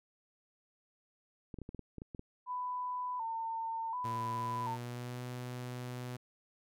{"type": "clicks", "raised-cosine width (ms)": 3, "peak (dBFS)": -31, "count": 10, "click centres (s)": [1.542, 1.587, 1.617, 1.691, 1.747, 1.793, 1.983, 2.019, 2.148, 2.194]}
{"type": "tone with vibrato", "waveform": "sine", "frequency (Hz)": 949, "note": "A#5", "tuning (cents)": 31, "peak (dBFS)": -35, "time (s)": [2.46, 4.78], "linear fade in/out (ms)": 50, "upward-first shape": "square", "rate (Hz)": 0.68, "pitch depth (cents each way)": 83}
{"type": "tone with pitch glide", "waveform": "sawtooth", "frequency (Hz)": [116.54, 124.19], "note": ["A#2", "B2"], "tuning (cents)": [0, 10], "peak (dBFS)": -36, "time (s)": [4.04, 6.17], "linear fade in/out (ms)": 10, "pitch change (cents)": 110, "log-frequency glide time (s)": [4.28, 5.21]}
{"effects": []}